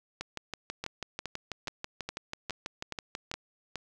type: two click trains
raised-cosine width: 0.2 ms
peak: -18 / -18 dBFS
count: 8 / 20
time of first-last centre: 0.84-3.757 / 0.21-3.315 s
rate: 2.4 / 6.12 Hz
effects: none